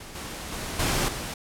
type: noise with level steps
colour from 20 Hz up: pink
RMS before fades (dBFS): -42 / -36 / -33 / -25 / -33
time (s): 0-1.34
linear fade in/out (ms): 5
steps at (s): 0.15 / 0.52 / 0.79 / 1.08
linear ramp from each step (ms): 5
effects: low-pass 12000 Hz 12 dB/octave